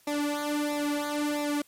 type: tone with flanger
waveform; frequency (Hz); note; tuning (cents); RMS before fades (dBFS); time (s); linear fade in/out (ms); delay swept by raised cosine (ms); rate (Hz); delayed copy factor
sawtooth; 293.7; D4; 0; -29; 0.07-1.62; 5; 0.64 to 3.04; 1.5; -0.9
effects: white hiss -61 dBFS RMS until 1.67 s + MP3 64 kbps